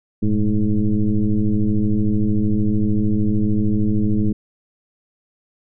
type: tone with frequency modulation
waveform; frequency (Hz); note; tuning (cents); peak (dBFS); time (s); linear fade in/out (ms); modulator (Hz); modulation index
sine; 101.4; G#2; -41; -14; 0.22-4.33; 10; 108; 1.9
effects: none